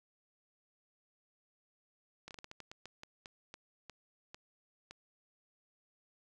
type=slowing click train; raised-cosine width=0.2 ms; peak=-30 dBFS; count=15; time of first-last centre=2.28-4.91 s; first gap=28 ms; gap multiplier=1.26; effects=none